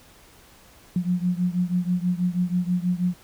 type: beating tone pair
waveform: sine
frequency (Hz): 176.7 / 182.9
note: F3 / F#3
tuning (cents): +21 / -20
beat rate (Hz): 6.2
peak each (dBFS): -23 / -25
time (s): 0.96-3.14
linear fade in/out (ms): 2
effects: pink hiss -52 dBFS RMS until 3.23 s